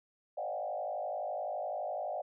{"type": "tone with frequency modulation", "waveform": "sine", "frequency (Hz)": 667, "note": "E5", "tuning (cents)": 20, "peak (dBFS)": -34, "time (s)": [0.37, 2.22], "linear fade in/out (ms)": 10, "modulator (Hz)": 51.8, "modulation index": 2.1, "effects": []}